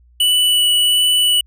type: tone with vibrato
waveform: square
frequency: 2960 Hz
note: F#7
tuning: in tune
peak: -12 dBFS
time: 0.2-1.41 s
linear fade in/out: 5 ms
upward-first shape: sine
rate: 1.4 Hz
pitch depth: 8 cents each way
effects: added 60 Hz sine -47 dBFS peak until 1.46 s